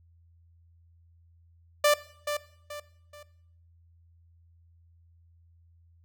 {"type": "tone with echo", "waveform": "sawtooth", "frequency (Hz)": 590, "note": "D5", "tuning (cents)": 8, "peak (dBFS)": -15, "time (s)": [1.84, 1.94], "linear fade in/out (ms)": 5, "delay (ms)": 430, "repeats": 3, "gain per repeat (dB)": -9, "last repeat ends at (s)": 3.23, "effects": ["noise-tail reverb RT60 0.7 s tail -18 dB re dry", "added 84 Hz sine -57 dBFS peak until 6.04 s"]}